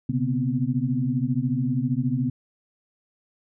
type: tone cluster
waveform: sine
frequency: 126.3 / 139.4 / 242.2 / 256.9 Hz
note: B2 / C#3 / B3 / C4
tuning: +39 / +10 / -34 / -32 cents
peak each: -27 dBFS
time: 0.09-2.3 s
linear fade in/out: 5 ms
effects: none